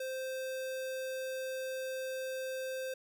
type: tone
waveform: square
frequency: 522 Hz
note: C5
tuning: 4 cents flat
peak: -37 dBFS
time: 0-2.94 s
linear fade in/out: 5 ms
effects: none

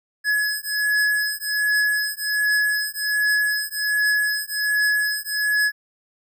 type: beating tone pair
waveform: square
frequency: 1693 / 1694.3 Hz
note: G#6 / G#6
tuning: +33 / +34 cents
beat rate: 1.3 Hz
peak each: -23 dBFS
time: 0.24-5.72 s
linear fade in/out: 50 ms
effects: none

